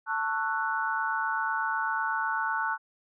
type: chord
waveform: sine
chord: F# minor seventh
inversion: first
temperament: just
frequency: 888 / 1110 / 1332 / 1480 Hz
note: A5 / C#6 / E6 / F#6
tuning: +16 / +2 / +18 / 0 cents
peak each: -31 / -34 / -35 / -30 dBFS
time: 0.06-2.78 s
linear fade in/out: 50 ms
effects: none